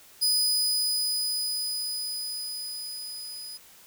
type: tone with level ramp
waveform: sawtooth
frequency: 4978 Hz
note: D#8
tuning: in tune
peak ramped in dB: -18 to -35 dBFS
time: 0.21-3.58 s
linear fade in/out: 20 ms
effects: white hiss -53 dBFS RMS until 3.86 s